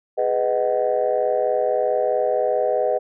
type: chord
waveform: sine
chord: G# minor seventh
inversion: none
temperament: just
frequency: 415.3 / 498.4 / 623 / 747.5 Hz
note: G#4 / B4 / D#5 / F#5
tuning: 0 / +16 / +2 / +17 cents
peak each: -25 / -21 / -21 / -25 dBFS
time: 0.17-2.99 s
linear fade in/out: 20 ms
effects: tanh soft clip ceiling -9 dBFS